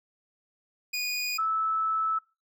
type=tone pair in turn; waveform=25% pulse / sine; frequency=2463 / 1308.5 Hz; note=D#7 / E6; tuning=-18 / -13 cents; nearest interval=major seventh; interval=1095 cents; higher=first; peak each=-24 dBFS; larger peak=neither; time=0.93-1.38 / 1.38-2.19 s; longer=second; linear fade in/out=10 ms; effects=noise-tail reverb RT60 0.3 s tail -23 dB re dry